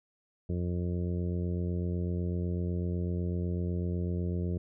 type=harmonic tone; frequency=88 Hz; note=F2; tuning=14 cents sharp; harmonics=1 / 2 / 3 / 4 / 5 / 6 / 7; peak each=-31 / -34 / -44 / -40 / -43 / -50 / -51 dBFS; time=0.49-4.58 s; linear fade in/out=5 ms; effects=none